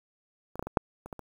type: clicks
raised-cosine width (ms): 1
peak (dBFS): -28 / -16 / -22 / -22 / -7 / -28 / -24 / -27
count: 8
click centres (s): 0.556 / 0.594 / 0.626 / 0.67 / 0.772 / 1.06 / 1.128 / 1.193
effects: 8-bit